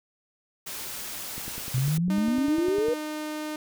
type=noise; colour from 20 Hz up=white; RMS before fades=-36 dBFS; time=0.66-1.98 s; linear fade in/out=10 ms
type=click train; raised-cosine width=3 ms; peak=-26 dBFS; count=16; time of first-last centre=1.38-2.885 s; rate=9.97 Hz
type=exponential sweep; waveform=sine; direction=up; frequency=123.47 to 493.9 Hz; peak=-22 dBFS; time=1.74-2.94 s; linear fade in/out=5 ms
type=tone; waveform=sawtooth; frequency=305.3 Hz; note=D#4; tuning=33 cents flat; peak=-27 dBFS; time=2.1-3.56 s; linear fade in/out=2 ms
effects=none